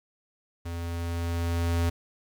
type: tone with level ramp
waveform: square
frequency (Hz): 84.9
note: F2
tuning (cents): -48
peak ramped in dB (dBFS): -33 to -23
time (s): 0.65-1.9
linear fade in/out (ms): 10
effects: 10-bit